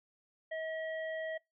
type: harmonic tone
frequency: 639 Hz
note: D#5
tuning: 46 cents sharp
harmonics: 1 / 3 / 5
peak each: -37 / -42 / -55 dBFS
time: 0.51-1.38 s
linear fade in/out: 10 ms
effects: noise-tail reverb RT60 0.2 s tail -24 dB re dry